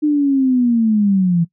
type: linear sweep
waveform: sine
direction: down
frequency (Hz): 304.1 to 164.81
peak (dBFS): -11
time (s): 0.02-1.45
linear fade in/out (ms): 20
effects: noise-tail reverb RT60 0.1 s tail -20 dB re dry